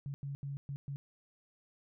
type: tone bursts at uneven times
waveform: sine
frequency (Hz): 140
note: C#3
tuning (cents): +18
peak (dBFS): -37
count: 5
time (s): 0.06-0.14 / 0.23-0.35 / 0.43-0.57 / 0.69-0.76 / 0.88-0.96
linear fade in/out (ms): 0
effects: none